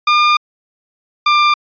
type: tone pair in turn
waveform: sawtooth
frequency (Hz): 1206 / 1190.8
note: D6 / D6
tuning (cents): +46 / +24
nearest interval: unison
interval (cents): 22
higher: first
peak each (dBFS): -5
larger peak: neither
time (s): 0.07-0.37 / 1.26-1.54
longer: first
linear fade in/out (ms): 5
effects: resampled to 11025 Hz